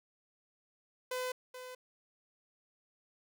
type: tone with echo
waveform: sawtooth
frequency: 506 Hz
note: B4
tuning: 42 cents sharp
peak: -31 dBFS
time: 1.11-1.32 s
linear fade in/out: 5 ms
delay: 430 ms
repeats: 1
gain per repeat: -10 dB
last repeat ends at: 1.75 s
effects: none